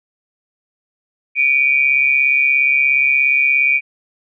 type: tone pair together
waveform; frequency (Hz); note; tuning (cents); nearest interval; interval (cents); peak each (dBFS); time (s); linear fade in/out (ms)
sine; 2309 / 2446; D7 / D#7; -30 / -30; minor second; 100; -14; 1.35-3.81; 50
effects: none